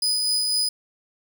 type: tone with tremolo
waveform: 35% pulse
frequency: 4978 Hz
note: D#8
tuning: in tune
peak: -18 dBFS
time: 0.02-0.69 s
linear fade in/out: 5 ms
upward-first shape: sine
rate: 4 Hz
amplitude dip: 25%
effects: none